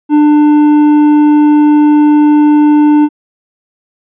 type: tone with hard clipping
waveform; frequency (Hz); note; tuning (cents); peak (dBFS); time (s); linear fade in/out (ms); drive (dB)
sine; 297.9; D4; +25; -5; 0.09-3.09; 50; 6
effects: resampled to 8000 Hz